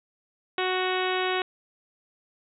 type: harmonic tone with a mistuned harmonic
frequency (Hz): 370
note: F#4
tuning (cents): 0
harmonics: 1 / 2 / 3 / 4 / 5 / 6 / 7 / 8 / 9 / 10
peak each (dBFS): -28 / -31 / -33 / -34 / -35 / -36 / -36 / -37 / -38 / -38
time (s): 0.58-1.42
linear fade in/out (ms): 2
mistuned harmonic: 10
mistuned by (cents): +28
effects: none